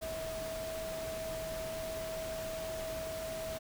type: tone in noise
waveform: sine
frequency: 645 Hz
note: E5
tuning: 38 cents flat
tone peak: -38 dBFS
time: 0.01-3.59 s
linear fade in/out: 20 ms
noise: pink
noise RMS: -44 dBFS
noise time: 0.01-3.59 s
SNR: +3 dB
effects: none